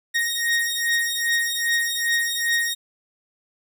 sawtooth beating tone pair, 1864.7 / 1867.2 Hz, A#6 / A#6, 0 / +2 cents, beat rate 2.5 Hz, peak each -20 dBFS, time 0.14-2.75 s, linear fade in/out 20 ms, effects none

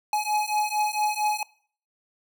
square beating tone pair, 842 / 846.4 Hz, G#5 / G#5, +24 / +33 cents, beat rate 4.4 Hz, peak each -27 dBFS, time 0.13-1.43 s, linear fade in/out 2 ms, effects noise-tail reverb RT60 0.5 s tail -22 dB re dry

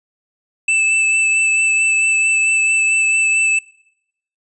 square tone with vibrato, 2637 Hz, E7, in tune, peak -13 dBFS, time 0.68-3.59 s, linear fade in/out 5 ms, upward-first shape sine, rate 4.5 Hz, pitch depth 13 cents each way, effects noise-tail reverb RT60 0.8 s tail -24 dB re dry + resampled to 22050 Hz

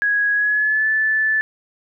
sine tone with pitch glide, 1661.2 to 1747.8 Hz, G#6 to A6, 0 to -12 cents, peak -15 dBFS, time 0.02-1.41 s, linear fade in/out 0 ms, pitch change +88 cents, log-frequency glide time 0.33-0.88 s, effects none

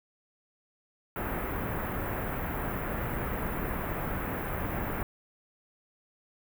pink band-stop noise, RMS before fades -33 dBFS, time 1.16-5.03 s, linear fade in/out 0 ms, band 2000 to 15000 Hz, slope 24 dB/octave, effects none

